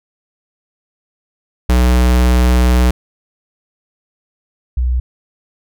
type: tone pair in turn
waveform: square / sine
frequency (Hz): 61.7 / 61.99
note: B1 / B1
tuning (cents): -1 / +7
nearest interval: unison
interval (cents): 8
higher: second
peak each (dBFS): -9 / -12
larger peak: first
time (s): 1.69-2.91 / 4.77-5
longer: first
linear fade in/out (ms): 5
effects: none